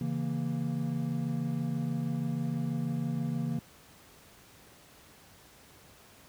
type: chord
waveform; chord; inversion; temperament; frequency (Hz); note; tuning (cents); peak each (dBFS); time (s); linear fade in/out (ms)
triangle; A# diminished; first; equal; 138.59 / 164.81 / 233.1; C#3 / E3 / A#3; 0 / 0 / 0; -32; 0.01-3.59; 2
effects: pink hiss -56 dBFS RMS until 6.28 s + high-pass 60 Hz 12 dB/octave